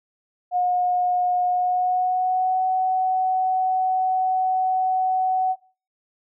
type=tone with pitch glide; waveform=sine; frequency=721 to 748.2 Hz; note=F#5 to F#5; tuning=-45 to +19 cents; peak=-18 dBFS; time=0.51-5.56 s; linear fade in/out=50 ms; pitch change=+64 cents; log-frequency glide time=1.47-2.63 s; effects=noise-tail reverb RT60 0.4 s tail -22 dB re dry